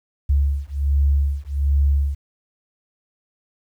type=beating tone pair; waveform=sine; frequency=69.8 / 71.1 Hz; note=C#2 / C#2; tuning=+13 / +45 cents; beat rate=1.3 Hz; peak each=-19 dBFS; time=0.29-2.15 s; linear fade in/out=10 ms; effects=9-bit